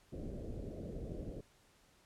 pink low-pass noise, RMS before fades -44 dBFS, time 0.12-1.41 s, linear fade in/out 10 ms, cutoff 600 Hz, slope 48 dB/octave, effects pink hiss -68 dBFS RMS until 2.05 s + low-pass 11000 Hz 12 dB/octave

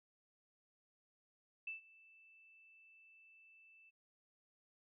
sine tone with ADSR envelope, 2645 Hz, E7, 5 cents sharp, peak -40 dBFS, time 1.67-3.91 s, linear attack 5 ms, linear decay 130 ms, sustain -22 dB, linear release 24 ms, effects none

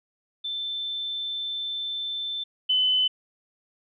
sine tone pair in turn, 3540 / 3023 Hz, A7 / F#7, +10 / +36 cents, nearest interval minor third, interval 274 cents, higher first, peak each -28 / -19 dBFS, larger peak second, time 0.44-2.44 / 2.69-3.08 s, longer first, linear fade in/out 10 ms, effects none

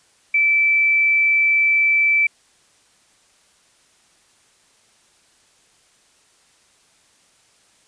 sine tone, 2322 Hz, D7, 20 cents flat, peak -13 dBFS, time 0.34-2.27 s, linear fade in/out 5 ms, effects white hiss -57 dBFS RMS until 7.87 s + resampled to 22050 Hz

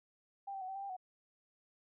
sine tone with pitch steps, 792 / 776 / 744 / 770 / 787 / 794 / 742 Hz, G5 / G5 / F#5 / G5 / G5 / G5 / F#5, +18 / -18 / +9 / -31 / +7 / +22 / +5 cents, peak -40 dBFS, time 0.47-0.967 s, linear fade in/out 10 ms, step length 71 ms, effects none

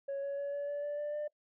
sine tone with pitch steps, 554.4 / 560.2 / 566 / 572 / 577.9 / 584 / 590.1 / 596.3 Hz, C#5 / C#5 / C#5 / D5 / D5 / D5 / D5 / D5, 0 / +18 / +36 / -46 / -28 / -10 / +8 / +26 cents, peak -32 dBFS, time 0.08-1.28 s, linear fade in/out 10 ms, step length 150 ms, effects noise-tail reverb RT60 0.1 s tail -23 dB re dry + tanh soft clip ceiling -33 dBFS

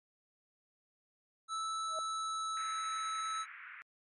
square tone with pitch glide, 1313 to 1304.7 Hz, E6 to E6, -7 to -18 cents, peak -36 dBFS, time 1.48-3.46 s, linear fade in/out 50 ms, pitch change -11 cents, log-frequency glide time 1.82-2.87 s
sine tone with exponential growth, 636 Hz, D#5, 38 cents sharp, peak -36 dBFS, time 1.84-1.99 s, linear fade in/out 1 ms, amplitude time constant 31 ms
pink band-pass noise, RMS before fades -50 dBFS, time 2.57-3.82 s, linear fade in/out 0 ms, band 1300 to 2300 Hz, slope 48 dB/octave
effects MP3 48 kbps

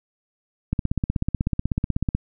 click train, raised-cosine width 5 ms, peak -9 dBFS, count 24, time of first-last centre 0.73-2.15 s, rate 16.2 Hz, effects none

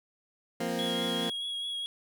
20% pulse chord, F suspended fourth, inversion none, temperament equal, 174.61 / 233.1 / 261.6 Hz, F3 / Bb3 / C4, 0 / 0 / 0 cents, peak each -31 / -28 / -32 dBFS, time 0.6-1.3 s, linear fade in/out 5 ms
triangle tone with vibrato, 3322 Hz, G#7, in tune, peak -31 dBFS, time 0.79-1.86 s, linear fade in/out 0 ms, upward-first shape triangle, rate 4.8 Hz, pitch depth 25 cents each way
effects none

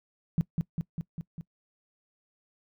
sine tone with echo, 164.81 Hz, E3, in tune, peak -20 dBFS, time 0.38-0.41 s, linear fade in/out 0 ms, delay 200 ms, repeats 5, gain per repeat -3 dB, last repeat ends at 1.41 s, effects noise-tail reverb RT60 0.1 s tail -21 dB re dry

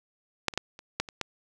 clicks, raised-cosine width 0.2 ms, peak -6 / -23 / -9 / -27 / -9 / -24 / -12 dBFS, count 7, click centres 0.483 / 0.538 / 0.576 / 0.791 / 1 / 1.088 / 1.213 s, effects none

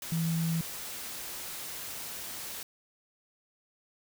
sine tone in noise, 164.5 Hz, E3, 3 cents flat, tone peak -27 dBFS, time 0.12-0.61 s, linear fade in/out 2 ms, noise white, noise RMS -40 dBFS, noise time 0.02-2.63 s, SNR +10 dB, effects none

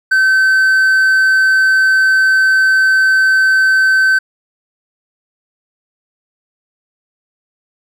triangle tone, 1538 Hz, G6, 33 cents flat, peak -6 dBFS, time 0.11-4.19 s, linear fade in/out 10 ms, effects none

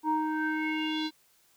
square tone with low-pass filter sweep, 311.1 Hz, D#4, in tune, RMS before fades -30 dBFS, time 0.03-1.11 s, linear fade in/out 50 ms, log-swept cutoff 830 to 4200 Hz, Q 5.4, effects white hiss -65 dBFS RMS until 1.56 s

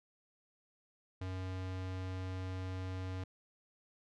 square tone, 93.1 Hz, F#2, 11 cents sharp, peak -39 dBFS, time 1.21-3.24 s, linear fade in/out 5 ms, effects low-pass 5000 Hz 12 dB/octave

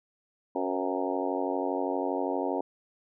harmonic tone with a mistuned harmonic, 92.5 Hz, F#2, in tune, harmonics 3 / 4 / 5 / 6 / 7 / 8 / 9 / 10, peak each -33 / -34 / -35 / -36 / -36 / -37 / -38 / -38 dBFS, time 0.55-2.61 s, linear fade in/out 5 ms, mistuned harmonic 6, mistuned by -40 cents, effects none

